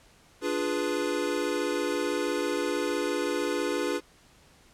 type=chord; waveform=square; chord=D diminished seventh; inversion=none; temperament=equal; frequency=293.7 / 349.2 / 415.3 / 493.9 Hz; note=D4 / F4 / Ab4 / Cb5; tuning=0 / 0 / 0 / 0 cents; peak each=-33 dBFS; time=0.41-4.01 s; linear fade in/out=50 ms; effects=pink hiss -58 dBFS RMS until 4.73 s + low-pass 10000 Hz 12 dB/octave